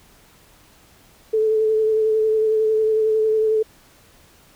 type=tone with vibrato; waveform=sine; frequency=436.3 Hz; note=A4; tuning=15 cents flat; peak=-15 dBFS; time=1.33-3.63 s; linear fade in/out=10 ms; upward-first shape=sine; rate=11 Hz; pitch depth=20 cents each way; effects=pink hiss -52 dBFS RMS until 4.55 s